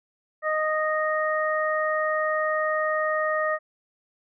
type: harmonic tone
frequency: 620 Hz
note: D#5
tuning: 6 cents flat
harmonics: 1 / 2 / 3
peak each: -25 / -27 / -28 dBFS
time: 0.42-3.59 s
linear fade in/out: 50 ms
effects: none